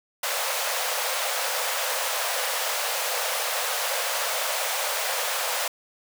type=high-pass noise; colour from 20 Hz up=pink; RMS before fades=-27 dBFS; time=0.23-5.68 s; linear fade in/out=5 ms; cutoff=480 Hz; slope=96 dB/octave; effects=none